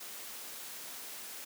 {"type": "noise", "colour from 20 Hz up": "white", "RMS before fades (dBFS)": -45, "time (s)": [0, 1.45], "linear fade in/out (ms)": 10, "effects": ["high-pass 200 Hz 12 dB/octave"]}